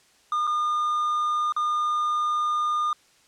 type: tone with dropouts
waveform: triangle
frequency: 1214 Hz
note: D#6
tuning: 43 cents flat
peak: -20 dBFS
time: 0.32-2.93 s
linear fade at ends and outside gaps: 2 ms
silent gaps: 0.47-0.474 / 1.523-1.564 s
effects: white hiss -59 dBFS RMS until 3.27 s + low-pass 8000 Hz 12 dB/octave